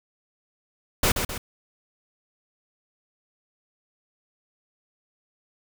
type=noise with echo; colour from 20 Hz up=pink; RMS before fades=-20 dBFS; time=1.03-1.12 s; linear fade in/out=5 ms; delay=130 ms; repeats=2; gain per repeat=-6 dB; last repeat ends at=1.38 s; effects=none